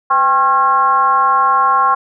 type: tone with frequency modulation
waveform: sine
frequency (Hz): 1080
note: C#6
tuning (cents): -45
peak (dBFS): -9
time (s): 0.1-1.95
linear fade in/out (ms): 10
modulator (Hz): 288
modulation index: 0.88
effects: none